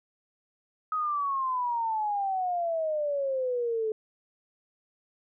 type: exponential sweep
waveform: sine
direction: down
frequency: 1271 to 430 Hz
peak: -26 dBFS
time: 0.92-3.92 s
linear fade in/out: 2 ms
effects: none